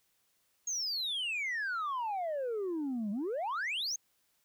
sine exponential two-way sweep, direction down then up, 6645 to 196 to 6645 Hz, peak -30 dBFS, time 0.67-3.96 s, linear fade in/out 5 ms, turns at 3.11 s, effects tanh soft clip ceiling -31 dBFS + white hiss -74 dBFS RMS until 4.44 s

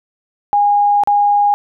sine tone with dropouts, 819 Hz, G#5, 24 cents flat, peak -9 dBFS, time 0.53-1.54 s, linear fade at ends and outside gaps 0 ms, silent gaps 1.036-1.074 s, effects none

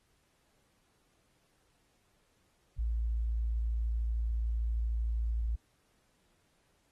sine tone, 56.6 Hz, A1, 50 cents sharp, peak -29 dBFS, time 2.78-5.56 s, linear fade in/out 10 ms, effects pink hiss -73 dBFS RMS until 6.91 s + AAC 32 kbps

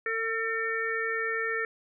harmonic tone, 450.8 Hz, A4, 42 cents sharp, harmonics 1 / 3 / 4 / 5, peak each -33 / -35 / -30 / -37 dBFS, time 0.06-1.65 s, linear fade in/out 2 ms, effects none

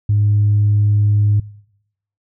sine tone, 103.83 Hz, G#2, in tune, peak -10 dBFS, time 0.09-1.4 s, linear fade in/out 5 ms, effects noise-tail reverb RT60 0.8 s tail -23 dB re dry + tanh soft clip ceiling -7 dBFS

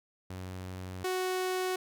sawtooth tone pair in turn, 92.5 / 370 Hz, F#2 / F#4, 0 / 0 cents, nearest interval 2 octaves, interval 2400 cents, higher second, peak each -35 / -26 dBFS, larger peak second, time 0.3-1.04 / 1.04-1.76 s, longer first, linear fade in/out 5 ms, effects none

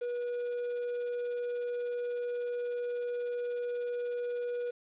triangle tone, 484.6 Hz, B4, 33 cents flat, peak -30 dBFS, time 0.01-4.71 s, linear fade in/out 10 ms, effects resampled to 8000 Hz + 10-bit

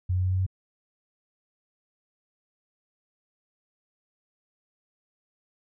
sine tone with pitch steps, 91 / 91.74 / 92.48 / 93.23 / 93.99 Hz, F#2 / F#2 / F#2 / F#2 / F#2, -28 / -14 / 0 / +14 / +28 cents, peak -22 dBFS, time 0.09-0.465 s, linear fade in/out 10 ms, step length 75 ms, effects none

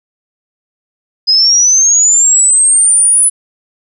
sine linear sweep, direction up, 4985 to 10050 Hz, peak -5 dBFS, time 1.27-3.3 s, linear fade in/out 20 ms, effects none

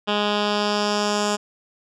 10% pulse tone with low-pass filter sweep, 207.4 Hz, G#3, 2 cents flat, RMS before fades -22 dBFS, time 0.07-1.37 s, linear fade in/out 20 ms, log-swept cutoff 3400 to 7100 Hz, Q 2.4, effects none

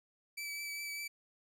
sawtooth tone with vibrato, 2305 Hz, D7, 33 cents flat, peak -36 dBFS, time 0.37-1.08 s, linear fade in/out 10 ms, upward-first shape triangle, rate 5 Hz, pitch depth 16 cents each way, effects none

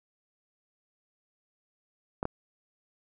clicks, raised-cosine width 1 ms, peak -16 dBFS, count 2, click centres 2.229 / 2.254 s, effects none

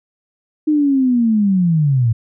sine linear sweep, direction down, 309.6 to 108.8 Hz, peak -11 dBFS, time 0.67-2.13 s, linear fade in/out 10 ms, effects none

